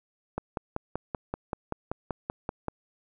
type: click train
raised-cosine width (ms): 1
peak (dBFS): -16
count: 13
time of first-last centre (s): 0.38-2.683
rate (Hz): 5.21
effects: none